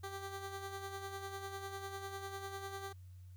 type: tone with tremolo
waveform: 15% pulse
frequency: 392 Hz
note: G4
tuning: in tune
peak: -35 dBFS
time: 0.03-2.93 s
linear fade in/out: 10 ms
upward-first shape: sine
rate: 10 Hz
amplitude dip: 50%
effects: added 91 Hz sine -51 dBFS peak until 3.36 s + white hiss -75 dBFS RMS until 3.36 s